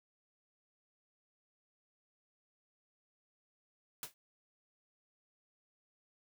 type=noise with exponential decay; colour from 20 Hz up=white; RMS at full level=-38 dBFS; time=4.03-4.14 s; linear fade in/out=1 ms; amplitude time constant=23 ms; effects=none